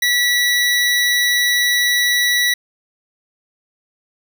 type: tone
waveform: 25% pulse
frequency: 1948 Hz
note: B6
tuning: 24 cents flat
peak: -10 dBFS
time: 0.02-2.54 s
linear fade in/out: 5 ms
effects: none